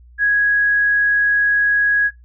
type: tone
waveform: sine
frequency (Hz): 1661.2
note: G#6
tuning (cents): 0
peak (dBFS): -12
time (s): 0.18-2.11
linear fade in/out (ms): 50
effects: noise-tail reverb RT60 0.2 s tail -21 dB re dry + added 60 Hz sine -42 dBFS peak until 2.24 s